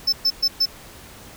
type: tone bursts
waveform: triangle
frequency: 5274 Hz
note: E8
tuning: in tune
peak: -14 dBFS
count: 4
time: 0.07-0.658 s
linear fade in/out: 10 ms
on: 57 ms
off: 120 ms
effects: pink hiss -43 dBFS RMS until 1.36 s